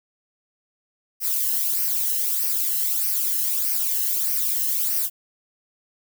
violet noise with flanger, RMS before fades -23 dBFS, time 1.2-5.1 s, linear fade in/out 50 ms, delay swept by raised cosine 0.27 to 0.87 ms, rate 1.6 Hz, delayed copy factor -0.6, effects none

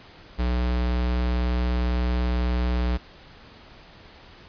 square tone, 61 Hz, B1, 21 cents flat, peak -22 dBFS, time 0.38-2.98 s, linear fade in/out 20 ms, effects pink hiss -48 dBFS RMS until 4.48 s + resampled to 11025 Hz

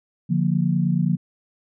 sine chord, Bb major, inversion first, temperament equal with one note detuned, 146.83 / 176.24 / 233.1 Hz, D3 / F3 / Bb3, 0 / +16 / 0 cents, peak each -22 / -20 / -26 dBFS, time 0.29-1.17 s, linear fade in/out 20 ms, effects none

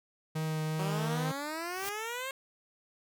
45% pulse tone with vibrato, 156.7 Hz, D#3, 13 cents sharp, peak -31 dBFS, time 0.35-1.32 s, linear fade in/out 10 ms, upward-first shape triangle, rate 2.7 Hz, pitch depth 12 cents each way
10% pulse exponential sweep, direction up, 185.6 to 545 Hz, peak -27 dBFS, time 0.79-2.31 s, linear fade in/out 2 ms
white noise with exponential growth, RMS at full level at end -36 dBFS, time 1.58-1.89 s, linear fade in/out 0 ms, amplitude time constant 66 ms
effects none

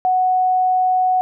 sine tone, 740 Hz, F#5, in tune, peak -13 dBFS, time 0.05-1.21 s, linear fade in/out 0 ms, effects none

